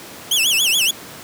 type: tone with vibrato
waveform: sawtooth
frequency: 2981 Hz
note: F#7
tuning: 12 cents sharp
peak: -11 dBFS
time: 0.31-0.91 s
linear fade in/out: 5 ms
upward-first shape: sine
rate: 7.1 Hz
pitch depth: 240 cents each way
effects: pink hiss -36 dBFS RMS until 1.23 s + high-pass 150 Hz 12 dB/octave